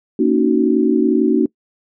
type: chord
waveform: sine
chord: D# minor seventh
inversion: second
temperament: just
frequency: 233.3 / 280 / 311.1 / 373.4 Hz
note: A#3 / C#4 / D#4 / F#4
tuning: +2 / +18 / 0 / +16 cents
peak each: -17 dBFS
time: 0.19-1.46 s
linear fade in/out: 5 ms
effects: noise-tail reverb RT60 0.1 s tail -23 dB re dry